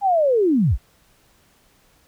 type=linear sweep; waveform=sine; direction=down; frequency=822 to 31.21 Hz; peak=-14 dBFS; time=0.01-0.78 s; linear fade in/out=50 ms; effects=pink hiss -58 dBFS RMS until 2.07 s